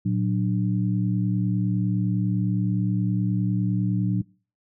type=tone cluster; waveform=sine; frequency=114.6 / 184.4 / 294.5 Hz; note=A#2 / F#3 / D4; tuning=-29 / -6 / +5 cents; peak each=-24 / -23 / -31 dBFS; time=0.05-4.22 s; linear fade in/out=10 ms; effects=noise-tail reverb RT60 0.4 s tail -24 dB re dry